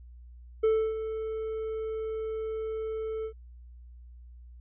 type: tone with ADSR envelope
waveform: triangle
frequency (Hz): 440.3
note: A4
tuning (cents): +1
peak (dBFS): -18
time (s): 0.63-3.33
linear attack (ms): 11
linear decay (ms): 300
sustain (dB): -11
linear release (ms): 81
effects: added 60 Hz sine -46 dBFS peak until 4.6 s + resampled to 8000 Hz